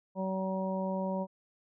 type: harmonic tone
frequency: 189.6 Hz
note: F#3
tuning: 43 cents sharp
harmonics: 1 / 2 / 3 / 4 / 5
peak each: -33 / -43 / -35 / -46 / -39 dBFS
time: 0.15-1.27 s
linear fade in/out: 50 ms
effects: none